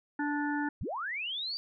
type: harmonic tone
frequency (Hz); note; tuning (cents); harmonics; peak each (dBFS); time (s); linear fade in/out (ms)
292.5; D4; -7; 1 / 3 / 5 / 6; -31 / -36 / -38 / -39; 0.19-0.69; 5
type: linear sweep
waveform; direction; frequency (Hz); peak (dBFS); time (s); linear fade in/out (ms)
sine; up; 38.89 to 4720; -33; 0.81-1.57; 0
effects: none